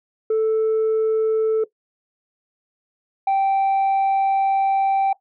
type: tone pair in turn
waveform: sine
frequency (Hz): 440 / 780.4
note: A4 / G5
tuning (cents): 0 / -8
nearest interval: minor seventh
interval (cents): 992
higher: second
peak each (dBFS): -13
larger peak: neither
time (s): 0.3-1.64 / 3.27-5.13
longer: second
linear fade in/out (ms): 5
effects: noise-tail reverb RT60 0.1 s tail -18 dB re dry + tanh soft clip ceiling -15 dBFS